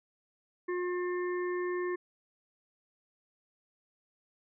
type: harmonic tone with a mistuned harmonic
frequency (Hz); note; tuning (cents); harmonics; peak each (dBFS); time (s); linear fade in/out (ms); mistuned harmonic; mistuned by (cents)
357.8; F4; +42; 1 / 3 / 5 / 6; -31 / -41 / -42 / -50; 0.68-1.96; 10; 6; -23
effects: none